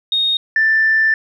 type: tone pair in turn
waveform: sine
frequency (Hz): 3716 / 1771.5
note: A#7 / A6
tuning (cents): -6 / +11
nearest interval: octave + minor second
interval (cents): 1283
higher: first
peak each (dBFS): -13 / -10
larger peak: second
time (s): 0.12-0.37 / 0.56-1.14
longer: second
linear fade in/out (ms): 2
effects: tanh soft clip ceiling -6 dBFS